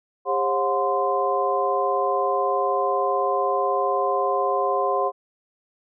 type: tone cluster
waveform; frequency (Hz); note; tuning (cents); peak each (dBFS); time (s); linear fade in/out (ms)
sine; 401.6 / 540 / 724 / 1037; G4 / C#5 / F#5 / C6; +42 / -45 / -38 / -16; -26 / -25 / -25 / -24; 0.25-5.12; 50
effects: none